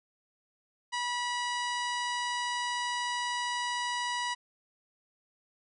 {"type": "harmonic tone", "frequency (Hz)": 973, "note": "B5", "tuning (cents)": -26, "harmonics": [1, 2, 3, 4, 5, 6, 7, 8, 9], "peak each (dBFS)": [-33, -36, -39, -42, -43, -47, -51, -50, -48], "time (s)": [0.92, 4.35], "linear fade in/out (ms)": 20, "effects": []}